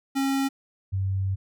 square / sine tone pair in turn, 272 / 96.17 Hz, C#4 / G2, -33 / -33 cents, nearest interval octave + tritone, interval 1800 cents, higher first, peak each -23 dBFS, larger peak neither, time 0.15-0.49 / 0.92-1.36 s, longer second, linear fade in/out 20 ms, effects none

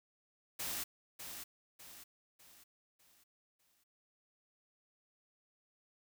white noise with echo, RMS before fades -40 dBFS, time 0.59-0.84 s, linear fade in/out 10 ms, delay 600 ms, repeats 5, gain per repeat -7 dB, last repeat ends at 3.84 s, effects none

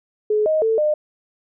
sine tone with pitch steps, 424.9 / 625 / 445.8 / 605 Hz, G#4 / D#5 / A4 / D#5, +40 / +8 / +23 / -49 cents, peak -15 dBFS, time 0.3-0.94 s, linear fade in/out 5 ms, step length 160 ms, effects none

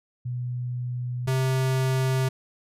sine / square tone pair in turn, 123.47 / 131.21 Hz, B2 / C3, 0 / +5 cents, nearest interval minor second, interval 105 cents, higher second, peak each -27 / -22 dBFS, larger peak second, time 0.25-1.27 / 1.27-2.29 s, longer neither, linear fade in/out 10 ms, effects resampled to 32000 Hz

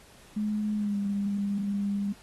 sine tone with pitch glide, 211.2 to 201.1 Hz, G#3 to G3, +29 to +44 cents, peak -26 dBFS, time 0.36-2.13 s, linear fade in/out 10 ms, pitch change -85 cents, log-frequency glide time 0.75-0.98 s, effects pink hiss -55 dBFS RMS until 2.22 s + AAC 32 kbps

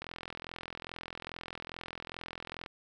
click train, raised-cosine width 0.3 ms, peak -24 dBFS, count 113, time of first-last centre 0.02-2.662 s, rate 42.4 Hz, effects none

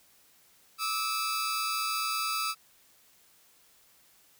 sawtooth tone cluster, 1174 / 1303 / 4776 Hz, D6 / E6 / D8, -1 / -20 / +28 cents, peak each -35 / -27 / -32 dBFS, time 0.78-2.55 s, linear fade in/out 50 ms, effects white hiss -62 dBFS RMS until 4.39 s

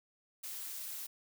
blue noise, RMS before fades -43 dBFS, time 0.43-1.07 s, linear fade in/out 10 ms, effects none

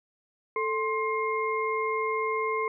sine tone cluster, 440.3 / 1054 / 2131 Hz, A4 / C6 / C7, +1 / +12 / +31 cents, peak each -29 / -29 / -33 dBFS, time 0.56-2.68 s, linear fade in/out 2 ms, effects none

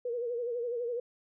sine tone with vibrato, 478.1 Hz, A#4, 44 cents sharp, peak -31 dBFS, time 0.05-1 s, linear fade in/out 5 ms, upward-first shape sine, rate 12 Hz, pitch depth 67 cents each way, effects none

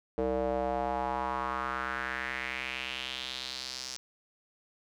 square tone with band-pass filter sweep, 64.5 Hz, C2, 24 cents flat, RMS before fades -34 dBFS, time 0.18-3.97 s, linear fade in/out 0 ms, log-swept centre 480 to 5600 Hz, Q 3.3, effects none

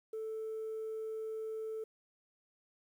sine tone, 440 Hz, A4, in tune, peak -36 dBFS, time 0.13-1.84 s, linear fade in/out 5 ms, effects tanh soft clip ceiling -35 dBFS + 11-bit

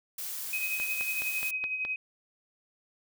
blue noise, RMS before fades -37 dBFS, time 0.18-1.51 s, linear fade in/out 5 ms
sine tone with tremolo, 2525 Hz, D#7, 25 cents sharp, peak -28 dBFS, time 0.53-1.96 s, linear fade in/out 2 ms, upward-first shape sine, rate 11 Hz, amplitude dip 50%
click train, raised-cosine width 0.3 ms, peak -23 dBFS, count 6, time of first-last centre 0.8-1.85 s, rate 4.76 Hz
effects none

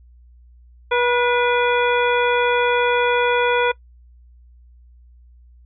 harmonic tone with a mistuned harmonic, 485.6 Hz, B4, 29 cents flat, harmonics 1 / 2 / 3 / 4 / 5 / 7, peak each -18 / -21 / -23 / -29 / -25 / -30 dBFS, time 0.91-3.72 s, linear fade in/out 10 ms, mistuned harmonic 4, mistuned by +56 cents, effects noise-tail reverb RT60 0.1 s tail -22 dB re dry + added 60 Hz sine -45 dBFS peak until 5.65 s

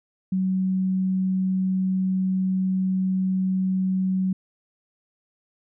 sine tone, 187.8 Hz, F#3, 26 cents sharp, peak -20 dBFS, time 0.32-4.33 s, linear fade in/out 5 ms, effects none

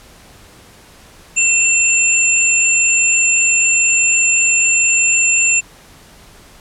sine tone pair together, 2702 / 7223 Hz, E7 / A8, +42 / +44 cents, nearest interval octave + perfect fourth, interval 1702 cents, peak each -13 dBFS, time 1.36-5.61 s, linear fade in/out 20 ms, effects pink hiss -43 dBFS RMS until 6.6 s + low-pass 12000 Hz 12 dB/octave

